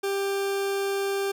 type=tone; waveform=40% pulse; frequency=395 Hz; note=G4; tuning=13 cents sharp; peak=-24 dBFS; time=0.03-1.32 s; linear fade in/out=10 ms; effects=none